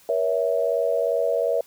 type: tone cluster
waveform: sine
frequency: 476.4 / 559 / 656 Hz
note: A#4 / C#5 / E5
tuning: +38 / +14 / -9 cents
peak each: -24 dBFS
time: 0.09-1.61 s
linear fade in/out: 2 ms
effects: white hiss -54 dBFS RMS until 1.66 s